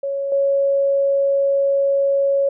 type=tone with level steps; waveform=sine; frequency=554.4 Hz; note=C#5; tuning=in tune; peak=-20 / -14 dBFS; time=0.03-2.49 s; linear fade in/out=5 ms; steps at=0.32 s; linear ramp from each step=2 ms; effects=none